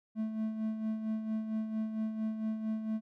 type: tone with tremolo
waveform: triangle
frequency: 219 Hz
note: A3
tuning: 8 cents flat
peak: -28 dBFS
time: 0.15-3.01 s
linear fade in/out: 50 ms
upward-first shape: sine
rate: 4.4 Hz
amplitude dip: 55%
effects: none